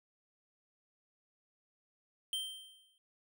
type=tone with exponential decay; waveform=square; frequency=3136 Hz; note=G7; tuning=in tune; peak=-33 dBFS; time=2.33-2.98 s; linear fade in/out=1 ms; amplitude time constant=140 ms; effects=none